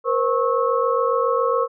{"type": "tone cluster", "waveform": "sine", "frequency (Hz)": [474.8, 522, 1096, 1302], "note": ["A#4", "C5", "C#6", "E6"], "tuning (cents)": [32, -4, -20, -22], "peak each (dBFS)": [-21, -22, -22, -27], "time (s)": [0.04, 1.68], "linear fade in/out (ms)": 50, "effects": []}